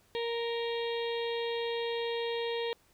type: harmonic tone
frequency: 466.2 Hz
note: A#4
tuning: in tune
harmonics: 1 / 2 / 4 / 5 / 6 / 7 / 8 / 9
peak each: -32 / -41 / -44 / -46 / -47 / -44 / -44 / -51 dBFS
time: 0.15-2.73 s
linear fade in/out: 0 ms
effects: pink hiss -66 dBFS RMS until 2.93 s